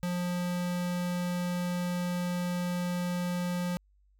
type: tone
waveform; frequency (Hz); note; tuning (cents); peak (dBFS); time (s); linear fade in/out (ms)
square; 177.3; F3; +26; -30; 0.03-3.77; 0
effects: added 49 Hz sine -62 dBFS peak until 4.19 s